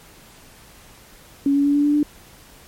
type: tone with pitch steps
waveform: sine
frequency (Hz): 279.9 / 283 / 286.1 / 289.3 / 292.5 / 295.7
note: C#4 / C#4 / D4 / D4 / D4 / D4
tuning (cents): +17 / +36 / -45 / -26 / -7 / +12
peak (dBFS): -14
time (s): 1.46-2.03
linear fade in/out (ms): 2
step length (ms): 95
effects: pink hiss -47 dBFS RMS until 2.67 s + MP3 64 kbps